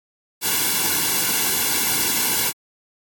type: noise with comb filter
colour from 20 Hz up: white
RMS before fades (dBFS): -20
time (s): 0.41-2.53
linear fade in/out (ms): 50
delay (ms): 1.6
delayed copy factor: -0.8
effects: AAC 64 kbps